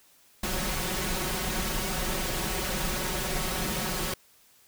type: noise with comb filter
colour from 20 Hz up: pink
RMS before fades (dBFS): -30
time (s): 0.43-4.14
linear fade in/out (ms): 5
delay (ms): 5.4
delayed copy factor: +0.85
effects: white hiss -60 dBFS RMS until 4.67 s